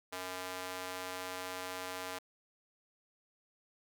square tone with high-pass filter, 92 Hz, F#2, 9 cents flat, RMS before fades -42 dBFS, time 0.12-2.19 s, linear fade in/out 10 ms, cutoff 640 Hz, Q 0.73, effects none

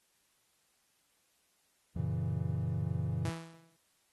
triangle chord, F# dominant seventh, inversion none, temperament equal, 92.5 / 116.54 / 138.59 / 164.81 Hz, F#2 / A#2 / C#3 / E3, 0 / 0 / 0 / 0 cents, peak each -35 dBFS, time 1.96-3.3 s, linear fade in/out 5 ms
sawtooth tone with exponential decay, 164.81 Hz, E3, in tune, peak -28 dBFS, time 3.25-3.76 s, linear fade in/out 0 ms, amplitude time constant 110 ms
effects white hiss -73 dBFS RMS until 4.12 s + AAC 32 kbps

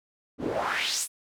pink noise with band-pass filter sweep, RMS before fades -29 dBFS, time 0.38-1.08 s, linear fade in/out 50 ms, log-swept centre 220 to 11000 Hz, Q 2.8, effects none

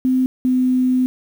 sine tone pair in turn, 257.2 / 254.7 Hz, C4 / C4, -30 / -46 cents, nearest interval unison, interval 16 cents, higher first, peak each -13 dBFS, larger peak neither, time 0.05-0.26 / 0.45-1.06 s, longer second, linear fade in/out 0 ms, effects 7-bit

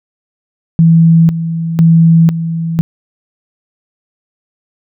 sine tone with tremolo, 164.81 Hz, E3, in tune, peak -3 dBFS, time 0.79-2.81 s, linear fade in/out 0 ms, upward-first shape square, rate 1 Hz, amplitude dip 70%, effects none

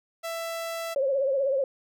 sawtooth tone, 664 Hz, E5, 12 cents sharp, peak -27 dBFS, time 0.23-0.95 s, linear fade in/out 20 ms
sine tone with vibrato, 544 Hz, C#5, 33 cents flat, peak -22 dBFS, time 0.96-1.64 s, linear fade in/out 2 ms, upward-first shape triangle, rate 16 Hz, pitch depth 90 cents each way
effects none

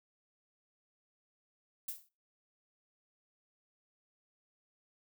violet noise with exponential decay, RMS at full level -36 dBFS, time 1.88-2.09 s, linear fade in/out 5 ms, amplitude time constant 44 ms, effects noise-tail reverb RT60 0.3 s tail -20 dB re dry

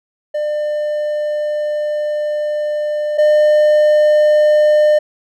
triangle tone pair in turn, 599 / 603.2 Hz, D5 / D5, +34 / +46 cents, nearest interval unison, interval 12 cents, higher second, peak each -14 / -6 dBFS, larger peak second, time 0.34-3.18 / 3.18-4.99 s, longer first, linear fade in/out 10 ms, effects none

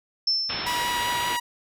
sine tone with exponential decay, 5320 Hz, E8, 15 cents sharp, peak -18 dBFS, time 0.27-1.19 s, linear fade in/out 5 ms, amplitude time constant 200 ms
white low-pass noise, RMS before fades -32 dBFS, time 0.49-1.37 s, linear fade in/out 10 ms, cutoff 4000 Hz, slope 48 dB/octave
sawtooth tone with vibrato, 967 Hz, B5, 37 cents flat, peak -21 dBFS, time 0.66-1.4 s, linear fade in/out 10 ms, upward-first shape triangle, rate 5.2 Hz, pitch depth 13 cents each way
effects none

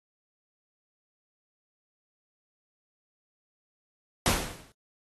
pink noise with exponential decay, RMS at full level -21 dBFS, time 4.26-4.72 s, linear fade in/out 1 ms, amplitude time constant 98 ms, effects AAC 32 kbps

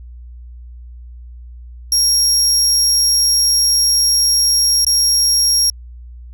30% pulse tone with dropouts, 5588 Hz, F8, in tune, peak -7 dBFS, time 1.92-5.7 s, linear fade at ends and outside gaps 2 ms, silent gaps 4.848-4.866 s, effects added 60 Hz sine -32 dBFS peak until 6.33 s

